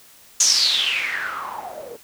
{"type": "noise with low-pass filter sweep", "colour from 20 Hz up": "blue", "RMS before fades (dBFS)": -22, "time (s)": [0.4, 1.97], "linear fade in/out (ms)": 5, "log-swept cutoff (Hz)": [6600, 450], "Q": 8.1, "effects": ["white hiss -49 dBFS RMS until 2.03 s"]}